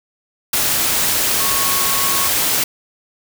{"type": "tone in noise", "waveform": "sine", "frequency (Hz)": 1100, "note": "C#6", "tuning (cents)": -14, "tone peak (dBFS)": -24, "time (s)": [1.4, 2.28], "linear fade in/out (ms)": 5, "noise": "white", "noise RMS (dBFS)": -17, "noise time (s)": [0.53, 2.64], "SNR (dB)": -10, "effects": []}